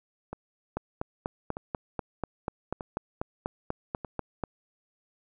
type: two click trains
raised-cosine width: 1 ms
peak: -22 / -16 dBFS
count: 4 / 16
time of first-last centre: 0.33-4.047 / 0.77-4.437 s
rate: 0.807 / 4.09 Hz
effects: none